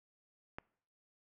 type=click; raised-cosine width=0.5 ms; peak=-27 dBFS; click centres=0.585 s; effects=noise-tail reverb RT60 0.6 s tail -24 dB re dry